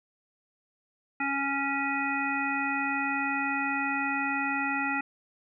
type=harmonic tone; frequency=277.2 Hz; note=C#4; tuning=in tune; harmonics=1 / 3 / 5 / 7 / 9; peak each=-33 / -33 / -33 / -33 / -33 dBFS; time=1.2-5.01 s; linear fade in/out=5 ms; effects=none